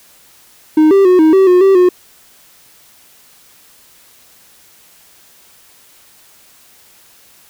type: tone with pitch steps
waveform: triangle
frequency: 310.2 / 392.4 / 364.8 / 315.4 / 383.6 / 360.7 / 387.7 / 360.9 Hz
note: D#4 / G4 / F#4 / D#4 / G4 / F#4 / G4 / F#4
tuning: -5 / +2 / -24 / +24 / -37 / -44 / -19 / -43 cents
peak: -3 dBFS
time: 0.77-1.89 s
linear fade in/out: 5 ms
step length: 140 ms
effects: white hiss -46 dBFS RMS until 7.49 s